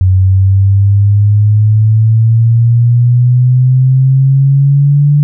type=exponential sweep; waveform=sine; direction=up; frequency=92.5 to 146.83 Hz; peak=-4 dBFS; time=0.01-5.23 s; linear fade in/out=0 ms; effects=none